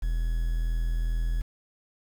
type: tone with quantisation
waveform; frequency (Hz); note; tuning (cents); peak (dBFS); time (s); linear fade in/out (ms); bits
triangle; 41.2; E1; 0; -22; 0.02-1.42; 10; 8
effects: none